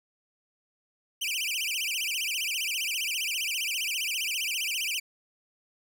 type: tone with vibrato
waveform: sawtooth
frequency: 2689 Hz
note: E7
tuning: 34 cents sharp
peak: -25 dBFS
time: 1.21-5 s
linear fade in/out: 10 ms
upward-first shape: sine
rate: 15 Hz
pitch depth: 270 cents each way
effects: none